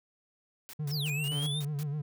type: noise bursts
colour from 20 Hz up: white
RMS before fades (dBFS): -46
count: 7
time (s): 0.69-1.831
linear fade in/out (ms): 0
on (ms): 43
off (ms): 140
type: tone with vibrato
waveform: triangle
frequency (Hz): 146.83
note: D3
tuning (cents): 0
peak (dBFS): -29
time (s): 0.79-2.02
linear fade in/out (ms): 10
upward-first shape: sine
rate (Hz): 7.9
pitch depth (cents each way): 75
type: linear two-way sweep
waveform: square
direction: down then up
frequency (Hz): 5790 to 2400 to 3751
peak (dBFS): -34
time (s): 0.89-1.63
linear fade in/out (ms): 50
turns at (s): 1.09
type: tone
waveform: sawtooth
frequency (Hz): 143.9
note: D3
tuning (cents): -35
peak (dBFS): -35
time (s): 1.31-1.47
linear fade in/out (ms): 10
effects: none